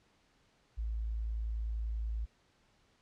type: tone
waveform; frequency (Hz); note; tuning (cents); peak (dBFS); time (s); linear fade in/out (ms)
sine; 55.2; A1; +6; -33; 0.77-2.26; 20
effects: pink hiss -70 dBFS RMS until 3.01 s + low-pass 6000 Hz 12 dB/octave